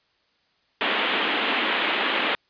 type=band-pass noise; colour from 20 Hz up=white; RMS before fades=-24 dBFS; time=0.81-2.35 s; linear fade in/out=0 ms; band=210 to 3400 Hz; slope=48 dB/octave; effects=white hiss -66 dBFS RMS until 2.49 s + resampled to 11025 Hz